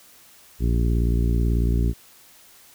harmonic tone, 58.2 Hz, A#1, 2 cents flat, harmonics 1 / 2 / 3 / 4 / 5 / 6 / 7, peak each -19 / -25 / -29 / -31 / -33 / -35 / -36 dBFS, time 0.59-1.94 s, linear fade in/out 50 ms, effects white hiss -51 dBFS RMS until 2.74 s

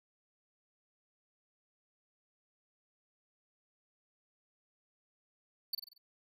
square tone with echo, 4506 Hz, C#8, 28 cents sharp, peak -32 dBFS, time 5.73-5.75 s, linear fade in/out 5 ms, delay 46 ms, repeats 5, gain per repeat -6 dB, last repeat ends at 5.98 s, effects none

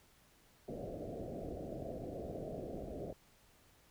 white low-pass noise, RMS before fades -44 dBFS, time 0.68-3.13 s, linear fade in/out 2 ms, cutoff 700 Hz, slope 96 dB/octave, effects pink hiss -67 dBFS RMS until 3.9 s

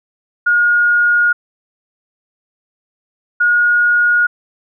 sine tone pair in turn, 1433 / 1439.7 Hz, F6 / F#6, +44 / -48 cents, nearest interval unison, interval 8 cents, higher second, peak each -9 dBFS, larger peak neither, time 0.46-1.33 / 3.4-4.27 s, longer neither, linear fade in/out 10 ms, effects none

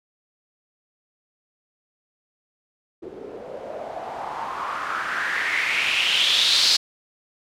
blue noise with low-pass filter sweep, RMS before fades -24 dBFS, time 3.02-6.77 s, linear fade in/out 10 ms, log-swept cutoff 370 to 4600 Hz, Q 4.5, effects none

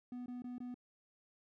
triangle tone bursts, 246.8 Hz, B3, 1 cent flat, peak -40 dBFS, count 4, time 0.12-0.743 s, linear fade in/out 2 ms, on 140 ms, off 21 ms, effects none

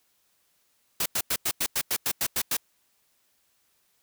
white noise bursts, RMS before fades -26 dBFS, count 11, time 1-2.569 s, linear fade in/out 5 ms, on 59 ms, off 92 ms, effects white hiss -69 dBFS RMS until 4.02 s

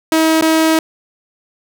sawtooth tone with dropouts, 319.9 Hz, D#4, 48 cents sharp, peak -6 dBFS, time 0.12-0.79 s, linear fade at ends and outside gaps 2 ms, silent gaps 0.412-0.422 s, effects none

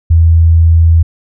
sine tone, 82.41 Hz, E2, in tune, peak -3 dBFS, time 0.1-1.03 s, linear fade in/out 10 ms, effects none

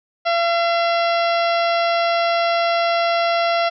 harmonic tone with a mistuned harmonic, 680 Hz, F5, 46 cents flat, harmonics 1 / 2 / 3 / 4 / 5 / 6 / 7 / 8, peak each -17 / -23 / -27 / -29 / -31 / -33 / -34 / -35 dBFS, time 0.25-3.7 s, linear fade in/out 20 ms, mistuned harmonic 5, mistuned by -33 cents, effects none

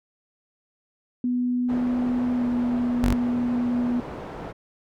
sine tone with pitch glide, 246.9 to 243.4 Hz, B3 to B3, 0 to -25 cents, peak -21 dBFS, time 1.24-4 s, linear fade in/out 2 ms, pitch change -25 cents, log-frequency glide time 2.34-2.46 s
white low-pass noise, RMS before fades -36 dBFS, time 1.68-4.53 s, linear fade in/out 20 ms, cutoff 710 Hz, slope 12 dB/octave
sawtooth tone, 47.29 Hz, F#1, 39 cents sharp, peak -16 dBFS, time 3.03-3.14 s, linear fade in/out 10 ms
effects none

